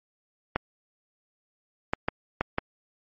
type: clicks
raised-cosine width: 0.5 ms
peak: -9 dBFS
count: 5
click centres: 0.56 / 1.935 / 2.085 / 2.41 / 2.584 s
effects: MP3 32 kbps